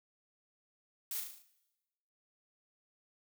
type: noise with echo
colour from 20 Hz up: blue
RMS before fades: -39 dBFS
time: 1.11-1.2 s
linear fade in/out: 2 ms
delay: 37 ms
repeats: 6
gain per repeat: -4 dB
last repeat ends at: 1.422 s
effects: noise-tail reverb RT60 1.0 s tail -17 dB re dry